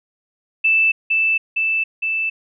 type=tone with echo; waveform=sine; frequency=2642 Hz; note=E7; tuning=3 cents sharp; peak=-12 dBFS; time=0.64-0.92 s; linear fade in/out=10 ms; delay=460 ms; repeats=3; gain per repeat=-2 dB; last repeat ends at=2.3 s; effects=none